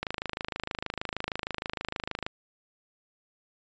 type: click train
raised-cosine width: 0.3 ms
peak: -15 dBFS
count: 60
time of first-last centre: 0.03-2.265 s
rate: 26.4 Hz
effects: resampled to 16000 Hz